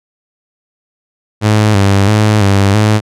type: tone with vibrato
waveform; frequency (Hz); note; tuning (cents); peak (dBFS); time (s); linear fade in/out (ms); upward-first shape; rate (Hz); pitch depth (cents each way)
sawtooth; 102.7; G#2; -19; -3; 1.41-3.01; 50; square; 1.5; 65
effects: low-pass 9000 Hz 12 dB/octave